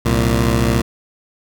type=tone pair together; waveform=15% pulse; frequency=64.6 / 115.1 Hz; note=C2 / A#2; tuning=-21 / -22 cents; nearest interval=minor seventh; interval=999 cents; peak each=-10 dBFS; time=0.05-0.82 s; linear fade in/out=10 ms; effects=none